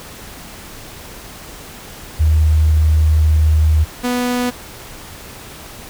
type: tone pair in turn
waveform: sine / sawtooth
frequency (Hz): 77.78 / 246.4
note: D#2 / B3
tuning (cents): 0 / -4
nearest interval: octave + minor sixth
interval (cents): 1996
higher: second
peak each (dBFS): -9 / -12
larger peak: first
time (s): 2.19-3.85 / 4.03-4.51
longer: first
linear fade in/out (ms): 20
effects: pink hiss -35 dBFS RMS until 5.89 s